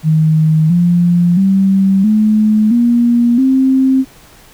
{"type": "tone with pitch steps", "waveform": "sine", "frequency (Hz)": [157, 174.2, 193.29, 214.5, 238, 264], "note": ["D#3", "F3", "G3", "A3", "A#3", "C4"], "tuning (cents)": [16, -4, -24, -44, 36, 16], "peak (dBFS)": -7, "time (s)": [0.03, 4.05], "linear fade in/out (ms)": 50, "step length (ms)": 670, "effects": ["pink hiss -42 dBFS RMS until 4.53 s"]}